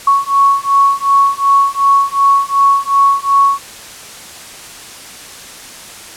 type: beating tone pair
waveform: sine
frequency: 1108.7 / 1111.4 Hz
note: C#6 / C#6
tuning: 0 / +4 cents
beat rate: 2.7 Hz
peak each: -11 dBFS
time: 0.07-3.59 s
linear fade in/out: 5 ms
effects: white hiss -32 dBFS RMS until 6.16 s + low-pass 10000 Hz 12 dB/octave